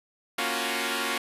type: chord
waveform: 5% pulse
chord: Gb major seventh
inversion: first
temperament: equal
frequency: 233.1 / 277.2 / 349.2 / 370 Hz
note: Bb3 / Db4 / F4 / Gb4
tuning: 0 / 0 / 0 / 0 cents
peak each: -21 dBFS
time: 0.38-1.18 s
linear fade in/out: 5 ms
effects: resampled to 32000 Hz